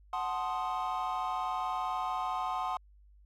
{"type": "chord", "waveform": "triangle", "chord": "F# diminished seventh", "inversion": "none", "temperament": "equal with one note detuned", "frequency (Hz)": [740, 872.9, 1046.5, 1244.5], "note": ["F#5", "A5", "C6", "Eb6"], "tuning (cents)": [0, -14, 0, 0], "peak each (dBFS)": [-33, -36, -33, -36], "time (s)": [0.13, 2.77], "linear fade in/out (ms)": 2, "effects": ["tanh soft clip ceiling -24 dBFS", "added 50 Hz sine -56 dBFS peak until 3.25 s"]}